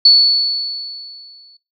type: tone with exponential decay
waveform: sine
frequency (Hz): 4435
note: C#8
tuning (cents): 0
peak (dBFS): -3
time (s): 0.05-1.57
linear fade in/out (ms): 5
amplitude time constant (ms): 330
effects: noise-tail reverb RT60 0.3 s tail -24 dB re dry